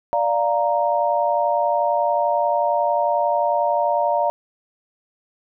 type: chord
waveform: sine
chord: Bb major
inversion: first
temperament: equal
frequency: 587.3 / 698.5 / 932.3 Hz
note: D5 / F5 / Bb5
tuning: 0 / 0 / 0 cents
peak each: -21 dBFS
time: 0.13-4.3 s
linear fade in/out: 0 ms
effects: none